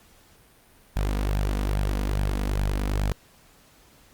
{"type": "tone with flanger", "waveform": "sawtooth", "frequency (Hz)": 49.85, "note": "G1", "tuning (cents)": 30, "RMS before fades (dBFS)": -25, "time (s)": [0.96, 3.12], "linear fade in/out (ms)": 0, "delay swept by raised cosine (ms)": [1.2, 4.2], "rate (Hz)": 2.4, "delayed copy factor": 0.5, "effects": ["pink hiss -56 dBFS RMS until 4.13 s", "Opus 48 kbps"]}